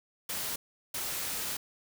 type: noise bursts at uneven times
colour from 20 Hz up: white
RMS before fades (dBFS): -35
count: 2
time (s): 0.29-0.56 / 0.94-1.57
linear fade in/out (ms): 5
effects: none